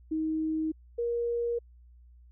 sine tone pair in turn, 315.4 / 472.6 Hz, D#4 / A#4, +24 / +24 cents, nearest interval perfect fifth, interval 700 cents, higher second, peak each -27 dBFS, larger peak neither, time 0.11-0.72 / 0.98-1.59 s, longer neither, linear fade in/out 10 ms, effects added 60 Hz sine -52 dBFS peak until 2.31 s

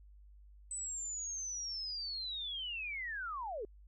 sine linear sweep, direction down, 8080 to 378.3 Hz, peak -38 dBFS, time 0.71-3.65 s, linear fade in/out 2 ms, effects added 50 Hz sine -55 dBFS peak until 3.87 s

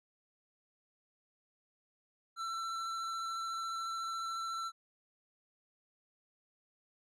square tone with vibrato, 1341 Hz, E6, 29 cents sharp, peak -37 dBFS, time 2.36-4.72 s, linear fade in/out 50 ms, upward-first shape sine, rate 14 Hz, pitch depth 9 cents each way, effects low-pass 7000 Hz 12 dB/octave

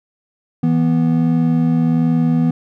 triangle tone pair together, 163.32 / 244.7 Hz, E3 / B3, -16 / -16 cents, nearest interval perfect fifth, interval 700 cents, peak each -13 dBFS, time 0.63-2.51 s, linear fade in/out 5 ms, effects none

